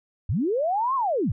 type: linear two-way sweep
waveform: sine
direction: up then down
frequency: 69.3 to 1108.7 to 69.3 Hz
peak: -21 dBFS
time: 0.29-1.32 s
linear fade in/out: 5 ms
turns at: 0.95 s
effects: none